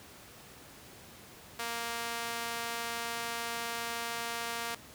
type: tone with high-pass filter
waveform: sawtooth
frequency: 233.1 Hz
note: A#3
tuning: in tune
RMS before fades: -37 dBFS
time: 1.59-4.75 s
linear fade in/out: 5 ms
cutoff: 860 Hz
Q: 0.65
effects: pink hiss -52 dBFS RMS until 4.94 s + high-pass 80 Hz 12 dB/octave